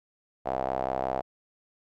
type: tone with band-pass filter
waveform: sawtooth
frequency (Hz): 65.41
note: C2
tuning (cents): 0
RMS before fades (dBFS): -30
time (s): 0.45-1.22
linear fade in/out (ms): 20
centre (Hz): 700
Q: 4.4
effects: none